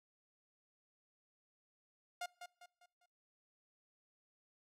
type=tone with echo; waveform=sawtooth; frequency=709 Hz; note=F5; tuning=26 cents sharp; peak=-36 dBFS; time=2.21-2.26 s; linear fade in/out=5 ms; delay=200 ms; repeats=4; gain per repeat=-8 dB; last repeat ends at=3.06 s; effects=noise-tail reverb RT60 0.7 s tail -26 dB re dry + low-pass 11000 Hz 12 dB/octave